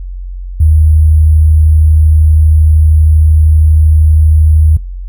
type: tone with sample-and-hold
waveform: sine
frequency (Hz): 77.78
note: D#2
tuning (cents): 0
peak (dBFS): -3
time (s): 0.6-4.77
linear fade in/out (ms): 5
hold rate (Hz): 11025
effects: noise-tail reverb RT60 0.2 s tail -22 dB re dry + added 45 Hz sine -19 dBFS peak until 5.08 s